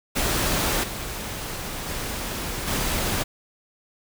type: noise with level steps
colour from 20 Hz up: pink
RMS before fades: -23 / -32 / -30 / -25 dBFS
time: 0.15-3.24 s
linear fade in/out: 20 ms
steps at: 0.83 / 1.86 / 2.67 s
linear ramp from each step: 10 ms
effects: none